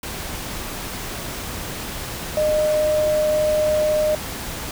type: tone in noise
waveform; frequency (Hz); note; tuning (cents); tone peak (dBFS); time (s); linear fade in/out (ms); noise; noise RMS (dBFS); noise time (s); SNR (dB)
sine; 611; D#5; -32; -16; 2.37-4.15; 2; pink; -30; 0.03-4.71; +11
effects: none